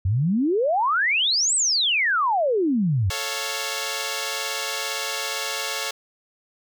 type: exponential two-way sweep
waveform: sine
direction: up then down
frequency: 87.31 to 8410 to 87.31 Hz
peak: -18 dBFS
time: 0.05-3.1 s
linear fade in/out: 5 ms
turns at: 1.55 s
type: chord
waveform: 5% pulse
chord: A augmented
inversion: none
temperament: equal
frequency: 440 / 554.4 / 698.5 Hz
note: A4 / C#5 / E#5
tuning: 0 / 0 / 0 cents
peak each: -19 / -17 / -21 dBFS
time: 3.1-5.91 s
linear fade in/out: 5 ms
effects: none